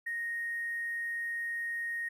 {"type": "tone with hard clipping", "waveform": "triangle", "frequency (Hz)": 1864.7, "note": "A#6", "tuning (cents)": 0, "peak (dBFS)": -33, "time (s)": [0.06, 2.09], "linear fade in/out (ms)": 10, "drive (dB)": 3, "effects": []}